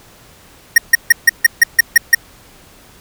square tone bursts, 1864.7 Hz, A#6, in tune, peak -3 dBFS, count 9, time 0.76-2.149 s, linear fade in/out 5 ms, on 21 ms, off 150 ms, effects pink hiss -44 dBFS RMS until 3 s

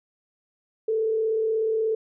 sine tone with frequency modulation, 442.1 Hz, A4, 8 cents sharp, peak -21 dBFS, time 0.88-1.95 s, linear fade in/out 5 ms, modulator 36.6 Hz, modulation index 0.32, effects none

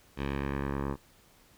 10% pulse tone with low-pass filter sweep, 69.3 Hz, C#2, in tune, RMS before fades -33 dBFS, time 0.16-0.97 s, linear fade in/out 50 ms, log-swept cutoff 3100 to 1100 Hz, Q 1.4, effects pink hiss -61 dBFS RMS until 1.57 s

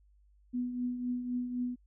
sine tone with tremolo, 246.9 Hz, B3, in tune, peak -29 dBFS, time 0.53-1.76 s, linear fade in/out 20 ms, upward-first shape triangle, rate 3.9 Hz, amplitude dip 60%, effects added 50 Hz sine -61 dBFS peak until 1.86 s

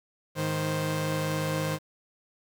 sawtooth tone cluster, 105.3 / 155.7 / 524 Hz, G#2 / D#3 / C5, +24 / +2 / +2 cents, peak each -33 / -25 / -28 dBFS, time 0.35-1.79 s, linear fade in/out 50 ms, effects 9-bit

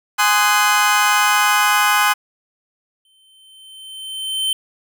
30% pulse chord, Ab dominant seventh, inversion none, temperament just, 830.6 / 1038.3 / 1245.9 / 1495.1 Hz, Ab5 / C6 / Eb6 / Gb6, 0 / -14 / +2 / +18 cents, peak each -16 dBFS, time 0.18-2.14 s, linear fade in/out 20 ms
square tone with exponential growth, 3092 Hz, G7, 24 cents flat, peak -16 dBFS, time 3.05-4.53 s, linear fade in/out 2 ms, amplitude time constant 320 ms
effects none

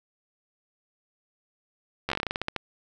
slowing click train, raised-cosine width 0.3 ms, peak -12 dBFS, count 14, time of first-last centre 2.09-2.563 s, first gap 12 ms, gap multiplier 1.17, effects none

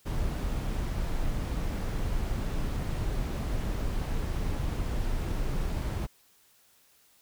brown noise, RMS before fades -30 dBFS, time 0.05-6.07 s, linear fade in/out 20 ms, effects white hiss -63 dBFS RMS until 7.21 s

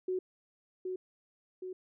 sine tone with echo, 370 Hz, F#4, in tune, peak -30 dBFS, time 0.08-0.19 s, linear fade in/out 5 ms, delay 770 ms, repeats 2, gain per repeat -4 dB, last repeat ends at 1.73 s, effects none

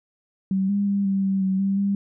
sine tone with pitch steps, 191.7 / 201.6 / 199.6 / 194.8 / 193.5 / 190.1 / 195.7 / 199.2 Hz, G3 / G3 / G3 / G3 / G3 / F#3 / G3 / G3, -38 / +49 / +32 / -11 / -22 / +47 / -3 / +28 cents, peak -19 dBFS, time 0.51-1.95 s, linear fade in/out 2 ms, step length 180 ms, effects none

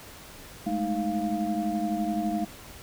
sine tone cluster, 205.8 / 217.6 / 312.2 / 697 Hz, G#3 / A3 / D#4 / F5, -16 / -19 / +6 / -4 cents, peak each -31 dBFS, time 0.66-2.45 s, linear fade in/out 10 ms, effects pink hiss -46 dBFS RMS until 2.82 s

